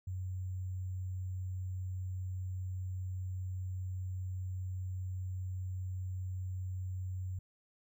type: tone with sample-and-hold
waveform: sine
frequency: 92.5 Hz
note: F#2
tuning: in tune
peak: -36 dBFS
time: 0.07-7.39 s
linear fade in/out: 5 ms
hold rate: 7350 Hz
effects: none